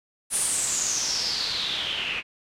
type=noise with low-pass filter sweep; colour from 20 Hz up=white; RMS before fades=-27 dBFS; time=0.3-2.23 s; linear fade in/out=50 ms; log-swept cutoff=10000 to 2500 Hz; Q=6.7; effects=none